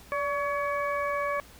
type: harmonic tone with a mistuned harmonic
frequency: 564 Hz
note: C#5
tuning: 30 cents sharp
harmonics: 1 / 2 / 3 / 4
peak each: -30 / -30 / -36 / -37 dBFS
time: 0.12-1.4 s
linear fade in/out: 0 ms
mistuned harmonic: 1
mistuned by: +41 cents
effects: added 60 Hz sine -56 dBFS peak until 1.59 s + pink hiss -52 dBFS RMS until 1.59 s